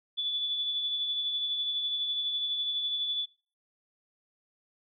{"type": "tone with tremolo", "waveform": "sine", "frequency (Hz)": 3456, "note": "A7", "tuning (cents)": -32, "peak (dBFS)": -27, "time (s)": [0.17, 3.26], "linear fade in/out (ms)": 20, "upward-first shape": "sine", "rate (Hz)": 12, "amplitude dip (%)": 35, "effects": ["noise-tail reverb RT60 0.4 s tail -21 dB re dry"]}